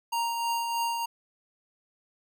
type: tone with tremolo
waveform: square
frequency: 932.3 Hz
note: A#5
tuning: in tune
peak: -26 dBFS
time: 0.12-1.06 s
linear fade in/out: 10 ms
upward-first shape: triangle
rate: 3.2 Hz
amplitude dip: 40%
effects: none